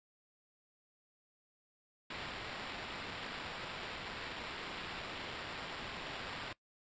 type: noise with sample-and-hold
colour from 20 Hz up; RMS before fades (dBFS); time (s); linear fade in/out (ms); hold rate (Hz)
white; -44; 2.1-6.53; 5; 6300
effects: noise-tail reverb RT60 0.1 s tail -20 dB re dry + resampled to 16000 Hz